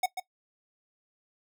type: tone with echo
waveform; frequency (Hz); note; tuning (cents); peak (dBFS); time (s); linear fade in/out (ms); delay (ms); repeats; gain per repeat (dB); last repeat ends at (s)
square; 740; F#5; 0; -24; 0.03-0.06; 5; 140; 1; -8; 0.2
effects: noise-tail reverb RT60 0.1 s tail -18 dB re dry